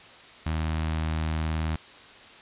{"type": "tone with notch filter", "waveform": "sawtooth", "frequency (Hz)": 79.1, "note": "D#2", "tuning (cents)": 29, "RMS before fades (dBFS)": -28, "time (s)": [0.46, 1.76], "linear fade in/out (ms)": 5, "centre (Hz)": 450, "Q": 1.4, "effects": ["white hiss -48 dBFS RMS until 2.41 s", "resampled to 8000 Hz"]}